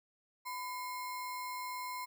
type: tone with sample-and-hold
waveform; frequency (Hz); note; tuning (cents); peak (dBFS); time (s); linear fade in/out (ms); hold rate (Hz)
sine; 1002; B5; +25; -38; 0.45-2.06; 20; 3150
effects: none